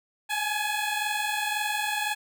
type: tone pair together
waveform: 15% pulse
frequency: 830.6 / 852.5 Hz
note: G#5 / G#5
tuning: 0 / +45 cents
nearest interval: unison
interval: 45 cents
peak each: -23 dBFS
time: 0.29-2.15 s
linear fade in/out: 20 ms
effects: none